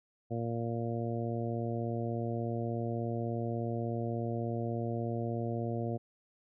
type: harmonic tone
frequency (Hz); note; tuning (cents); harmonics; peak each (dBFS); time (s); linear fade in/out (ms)
116.54; A#2; 0; 1 / 2 / 3 / 4 / 5 / 6; -35 / -38 / -40 / -41 / -42 / -43; 0.3-5.98; 20
effects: none